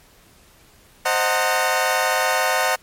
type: chord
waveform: 20% pulse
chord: C half-diminished seventh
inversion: none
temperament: equal with one note detuned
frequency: 523.3 / 622.3 / 740 / 910 Hz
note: C5 / Eb5 / Gb5 / Bb5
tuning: 0 / 0 / 0 / -42 cents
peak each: -19 / -19 / -17 / -19 dBFS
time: 1.05-2.76 s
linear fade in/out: 10 ms
effects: pink hiss -52 dBFS RMS until 2.82 s + MP3 64 kbps